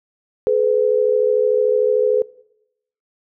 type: tone pair together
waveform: sine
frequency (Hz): 427.6 / 501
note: A4 / B4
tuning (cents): -49 / +25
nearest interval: minor third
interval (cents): 274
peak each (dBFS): -16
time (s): 0.47-2.22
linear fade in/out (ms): 0
effects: noise-tail reverb RT60 0.8 s tail -21 dB re dry